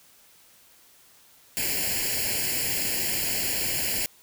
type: noise with comb filter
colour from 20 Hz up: white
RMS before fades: -27 dBFS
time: 1.57-4.06 s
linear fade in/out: 0 ms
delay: 0.41 ms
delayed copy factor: +0.9
effects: white hiss -56 dBFS RMS until 4.22 s